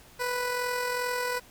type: tone with amplitude modulation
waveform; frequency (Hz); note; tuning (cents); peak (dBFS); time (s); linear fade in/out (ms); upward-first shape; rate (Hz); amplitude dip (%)
15% pulse; 493.9; B4; 0; -20; 0.19-1.4; 20; sine; 42.5; 35
effects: pink hiss -54 dBFS RMS until 1.5 s